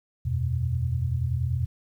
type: chord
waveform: sine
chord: E suspended second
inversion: none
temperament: equal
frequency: 82.41 / 92.5 / 123.47 Hz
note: E2 / F#2 / B2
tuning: 0 / 0 / 0 cents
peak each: -28 / -31 / -26 dBFS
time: 0.25-1.66 s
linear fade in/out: 10 ms
effects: 10-bit